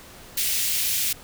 white high-pass noise, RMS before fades -24 dBFS, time 0.37-1.13 s, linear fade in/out 5 ms, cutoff 2100 Hz, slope 24 dB/octave, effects pink hiss -45 dBFS RMS until 1.23 s

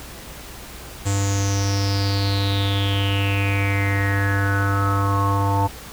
square tone with low-pass filter sweep, 99.2 Hz, G2, 21 cents sharp, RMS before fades -20 dBFS, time 1.05-5.68 s, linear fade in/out 20 ms, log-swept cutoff 7600 to 890 Hz, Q 8.4, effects added 60 Hz sine -42 dBFS peak until 5.92 s + pink hiss -38 dBFS RMS until 5.92 s

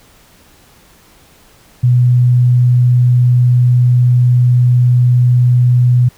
sine tone, 123.47 Hz, B2, in tune, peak -6 dBFS, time 1.83-6.09 s, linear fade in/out 10 ms, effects pink hiss -46 dBFS RMS until 6.17 s

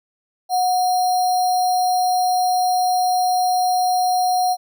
sine tone with sample-and-hold, 732 Hz, F#5, 19 cents flat, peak -15 dBFS, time 0.49-4.57 s, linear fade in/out 50 ms, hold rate 4900 Hz, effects none

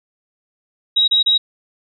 sine tone bursts, 3821 Hz, A#7, 42 cents sharp, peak -11 dBFS, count 3, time 0.96-1.38 s, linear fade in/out 10 ms, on 120 ms, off 30 ms, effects none

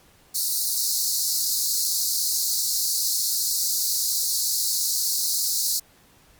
pink high-pass noise, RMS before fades -24 dBFS, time 0.34-5.8 s, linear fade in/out 20 ms, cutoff 4100 Hz, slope 96 dB/octave, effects pink hiss -56 dBFS RMS until 6.39 s + Opus 48 kbps

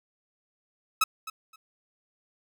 sawtooth tone with echo, 1289 Hz, E6, 39 cents flat, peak -16 dBFS, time 1.01-1.04 s, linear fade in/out 5 ms, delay 260 ms, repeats 2, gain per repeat -15 dB, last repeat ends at 1.56 s, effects none

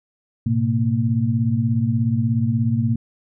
sine tone cluster, 108.9 / 125.6 / 229.9 Hz, A2 / B2 / A#3, -17 / +30 / -24 cents, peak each -21 dBFS, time 0.46-2.96 s, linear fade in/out 5 ms, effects none

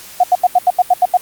sine tone bursts, 724 Hz, F#5, 38 cents flat, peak -6 dBFS, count 9, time 0.2-1.172 s, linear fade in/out 5 ms, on 36 ms, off 81 ms, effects white hiss -36 dBFS RMS until 1.21 s + Opus 48 kbps

